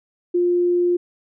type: tone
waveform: sine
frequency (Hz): 352.3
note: F4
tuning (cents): +15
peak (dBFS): -15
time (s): 0.34-0.97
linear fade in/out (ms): 10
effects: none